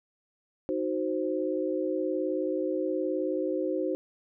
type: chord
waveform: sine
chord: C diminished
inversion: first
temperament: equal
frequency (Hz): 311.1 / 370 / 523.3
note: Eb4 / Gb4 / C5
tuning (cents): 0 / 0 / 0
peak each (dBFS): -31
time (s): 0.69-3.95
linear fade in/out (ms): 0
effects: none